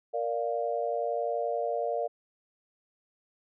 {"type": "chord", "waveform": "sine", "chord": "Bb major", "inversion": "none", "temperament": "equal", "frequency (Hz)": [466.2, 587.3, 698.5], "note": ["Bb4", "D5", "F5"], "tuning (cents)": [0, 0, 0], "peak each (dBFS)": -32, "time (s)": [0.13, 2.08], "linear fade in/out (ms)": 20, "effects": []}